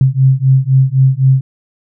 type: beating tone pair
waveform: sine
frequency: 130.81 / 134.71 Hz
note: C3 / C#3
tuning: 0 / -49 cents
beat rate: 3.9 Hz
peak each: -10 dBFS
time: 0.01-1.41 s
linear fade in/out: 2 ms
effects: none